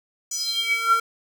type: tone with high-pass filter sweep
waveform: square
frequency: 456.7 Hz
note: A#4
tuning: 36 cents flat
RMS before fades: -23 dBFS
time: 0.31-1 s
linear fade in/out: 5 ms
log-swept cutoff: 6600 to 1100 Hz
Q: 8.9
effects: none